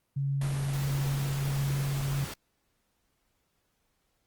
sine tone with tremolo, 138.59 Hz, C#3, in tune, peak -26 dBFS, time 0.16-2.25 s, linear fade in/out 10 ms, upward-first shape triangle, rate 1.5 Hz, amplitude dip 25%
pink noise, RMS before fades -39 dBFS, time 0.41-2.34 s, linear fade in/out 5 ms
effects pink hiss -75 dBFS RMS until 4.26 s + Opus 32 kbps

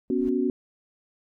brown noise with exponential growth, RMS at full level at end -39 dBFS, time 0.08-0.29 s, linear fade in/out 0 ms, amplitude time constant 45 ms
sine chord, B suspended second, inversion none, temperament equal, 246.9 / 277.2 / 370 Hz, B3 / C#4 / F#4, 0 / 0 / 0 cents, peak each -26 dBFS, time 0.1-0.5 s, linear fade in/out 2 ms
effects none

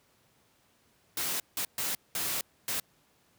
white noise bursts at uneven times, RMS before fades -32 dBFS, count 5, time 1.17-1.4 / 1.57-1.65 / 1.78-1.95 / 2.15-2.41 / 2.68-2.8 s, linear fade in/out 2 ms, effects pink hiss -67 dBFS RMS until 3.38 s + high-pass 80 Hz 12 dB/octave

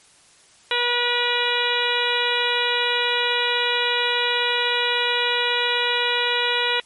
harmonic tone, 483.7 Hz, B4, 36 cents flat, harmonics 1 / 2 / 3 / 4 / 5 / 6 / 7 / 8, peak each -27 / -27 / -27 / -27 / -27 / -27 / -27 / -27 dBFS, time 0.71-6.8 s, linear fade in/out 2 ms, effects white hiss -53 dBFS RMS until 6.85 s + MP3 48 kbps

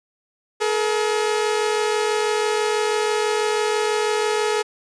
sawtooth tone pair together, 425.8 / 471.9 Hz, G#4 / A#4, +43 / +21 cents, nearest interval major second, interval 178 cents, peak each -16 / -21 dBFS, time 0.6-4.63 s, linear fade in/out 20 ms, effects resampled to 22050 Hz

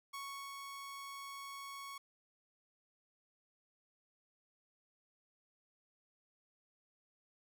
sawtooth tone with ADSR envelope, 1108.7 Hz, C#6, in tune, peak -39 dBFS, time 0.13-1.98 s, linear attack 13 ms, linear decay 380 ms, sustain -3 dB, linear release 5 ms, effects none

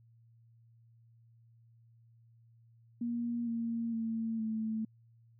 sine tone with pitch steps, 236.7 / 231 / 225.5 / 220.1 Hz, A#3 / A#3 / A3 / A3, +27 / -16 / +43 / +1 cents, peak -32 dBFS, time 3.01-4.85 s, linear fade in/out 5 ms, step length 460 ms, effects added 115 Hz sine -60 dBFS peak until 5.39 s

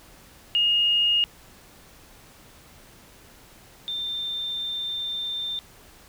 sine tone pair in turn, 2853 / 3588 Hz, F7 / A7, +36 / +33 cents, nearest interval major third, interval 397 cents, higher second, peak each -18 / -27 dBFS, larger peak first, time 0.55-1.24 / 3.88-5.59 s, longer second, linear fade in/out 0 ms, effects pink hiss -51 dBFS RMS until 6.08 s

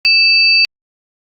sine tone pair together, 2637 / 4610 Hz, E7 / D8, 0 / -33 cents, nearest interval minor seventh, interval 967 cents, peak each -10 dBFS, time 0.05-0.65 s, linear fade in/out 0 ms, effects Opus 48 kbps

